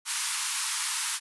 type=band-pass noise; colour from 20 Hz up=white; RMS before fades=-31 dBFS; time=0.05-1.2 s; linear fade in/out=50 ms; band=870 to 11000 Hz; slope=96 dB/octave; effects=none